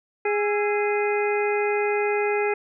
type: harmonic tone with a mistuned harmonic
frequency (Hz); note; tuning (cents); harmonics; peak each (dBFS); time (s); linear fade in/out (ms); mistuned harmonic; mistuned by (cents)
413.9; G#4; -6; 1 / 2 / 3 / 4 / 5 / 6; -22 / -28 / -35 / -35 / -31 / -31; 0.25-2.54; 5; 3; +130
effects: none